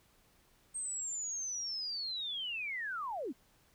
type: linear sweep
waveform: sine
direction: down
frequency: 8460 to 207.7 Hz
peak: -36 dBFS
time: 0.74-3.33 s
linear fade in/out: 20 ms
effects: pink hiss -68 dBFS RMS until 3.74 s